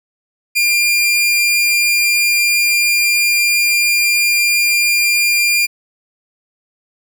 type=tone; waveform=sawtooth; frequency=2399 Hz; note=D7; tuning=36 cents sharp; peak=-8 dBFS; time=0.55-5.67 s; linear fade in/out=20 ms; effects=none